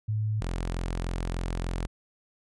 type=tone pair in turn; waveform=sine / sawtooth; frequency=107.4 / 43.37 Hz; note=A2 / F1; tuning=-41 / -11 cents; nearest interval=octave + major third; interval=1570 cents; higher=first; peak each=-25 dBFS; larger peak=neither; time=0.08-0.41 / 0.41-1.87 s; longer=second; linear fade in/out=10 ms; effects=resampled to 24000 Hz